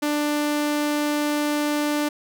sawtooth tone, 295.7 Hz, D4, 12 cents sharp, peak -17 dBFS, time 0.02-2.09 s, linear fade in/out 10 ms, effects none

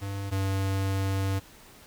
square tone pair in turn, 99 / 96.91 Hz, G2 / G2, +18 / -19 cents, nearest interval unison, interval 37 cents, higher first, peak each -32 / -26 dBFS, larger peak second, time 0.01-0.31 / 0.31-1.4 s, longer second, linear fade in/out 20 ms, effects pink hiss -52 dBFS RMS until 1.86 s

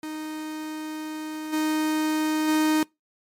45% pulse tone with level steps, 310 Hz, D#4, 6 cents flat, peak -31 / -22 / -19 dBFS, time 0.03-2.83 s, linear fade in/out 2 ms, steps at 1.52 / 2.47 s, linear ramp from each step 20 ms, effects noise-tail reverb RT60 0.2 s tail -25 dB re dry + MP3 64 kbps

